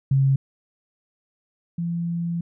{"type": "tone pair in turn", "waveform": "sine", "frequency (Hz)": [135.7, 170.13], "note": ["C#3", "F3"], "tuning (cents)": [-36, -45], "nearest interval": "major third", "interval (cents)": 391, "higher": "second", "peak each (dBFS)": [-15, -23], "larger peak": "first", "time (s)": [[0.11, 0.36], [1.78, 2.41]], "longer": "second", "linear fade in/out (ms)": 5, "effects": []}